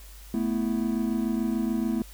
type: chord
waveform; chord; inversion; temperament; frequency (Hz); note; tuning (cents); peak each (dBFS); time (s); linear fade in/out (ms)
triangle; A suspended second; none; equal; 220 / 246.9 / 329.6; A3 / B3 / E4; 0 / 0 / 0; -25 / -27 / -29; 0.34-2.02; 2
effects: added 50 Hz sine -44 dBFS peak until 2.13 s + white hiss -51 dBFS RMS until 2.13 s

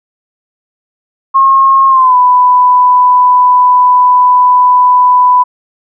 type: tone with pitch glide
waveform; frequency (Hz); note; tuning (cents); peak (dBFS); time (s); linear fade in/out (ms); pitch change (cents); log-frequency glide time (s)
sine; 1079 to 995.2; C#6 to B5; -47 to +13; -3; 1.34-5.44; 20; -140; 1.88-2.16
effects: none

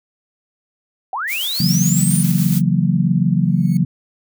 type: linear sweep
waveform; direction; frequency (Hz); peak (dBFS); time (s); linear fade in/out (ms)
sine; up; 698.5 to 9690; -20; 1.13-2.23; 2
type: noise with tremolo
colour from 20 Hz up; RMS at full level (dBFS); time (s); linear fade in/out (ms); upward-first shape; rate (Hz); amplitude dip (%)
blue; -26; 1.27-2.62; 50; square; 7.2; 25
type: chord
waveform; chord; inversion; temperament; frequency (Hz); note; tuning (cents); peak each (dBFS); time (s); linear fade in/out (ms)
sine; F# dominant seventh; second; just; 138.75 / 166.5 / 185 / 231.2; C#3 / E3 / F#3 / A#3; +2 / +18 / 0 / -14; -19 / -17 / -17 / -23; 1.6-3.85; 5
type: tone with exponential growth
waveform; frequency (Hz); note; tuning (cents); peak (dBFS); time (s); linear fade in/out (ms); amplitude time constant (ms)
5% pulse; 2206; C#7; -9; -26; 3.39-3.77; 0; 81
effects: none

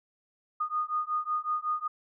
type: beating tone pair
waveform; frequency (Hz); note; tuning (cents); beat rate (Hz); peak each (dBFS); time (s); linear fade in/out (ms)
sine; 1228 / 1233.4; D#6 / D#6; -23 / -16; 5.4; -31; 0.6-1.88; 10
effects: none

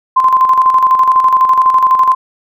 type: tone with tremolo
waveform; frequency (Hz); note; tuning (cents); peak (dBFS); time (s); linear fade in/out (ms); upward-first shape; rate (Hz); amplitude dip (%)
sine; 1039; C6; -12; -4; 0.16-2.15; 10; square; 12; 50
effects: none

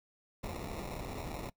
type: noise with sample-and-hold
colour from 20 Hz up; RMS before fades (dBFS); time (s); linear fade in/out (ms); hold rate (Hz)
pink; -41; 0.43-1.5; 10; 1575
effects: noise-tail reverb RT60 0.1 s tail -21 dB re dry

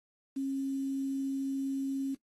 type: tone with quantisation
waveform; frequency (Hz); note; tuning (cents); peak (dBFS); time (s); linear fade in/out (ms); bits
sine; 271.4; C#4; -36; -30; 0.36-2.15; 10; 9
effects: noise-tail reverb RT60 0.1 s tail -17 dB re dry + AAC 32 kbps

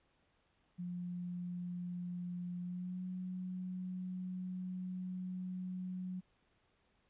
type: tone with pitch glide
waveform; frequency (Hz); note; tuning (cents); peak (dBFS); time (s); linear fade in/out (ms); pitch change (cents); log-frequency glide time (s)
sine; 177.2 to 183.55; F3 to F#3; +25 to -14; -39; 0.78-6.21; 20; +61; 2.61-3.03
effects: pink hiss -75 dBFS RMS until 7.09 s + resampled to 8000 Hz

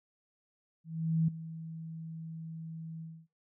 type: tone with ADSR envelope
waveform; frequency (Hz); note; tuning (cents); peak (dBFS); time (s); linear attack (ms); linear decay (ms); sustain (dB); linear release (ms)
sine; 162.1; E3; -29; -24; 0.84-3.27; 440; 6; -16; 260
effects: noise-tail reverb RT60 0.3 s tail -22 dB re dry

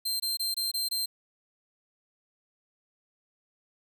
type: tone bursts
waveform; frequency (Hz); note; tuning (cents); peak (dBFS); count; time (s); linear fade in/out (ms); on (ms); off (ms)
sawtooth; 4150; C8; -15; -25; 6; 0.05-1.06; 10; 150; 22
effects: none

